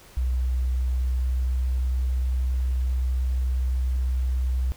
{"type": "tone with pitch glide", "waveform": "sine", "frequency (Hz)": [62.9, 63.56], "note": ["B1", "C2"], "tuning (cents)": [32, -50], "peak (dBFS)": -21, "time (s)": [0.17, 4.72], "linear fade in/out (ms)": 0, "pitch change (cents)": 18, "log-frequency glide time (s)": [0.42, 1.75], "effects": ["pink hiss -50 dBFS RMS until 4.76 s"]}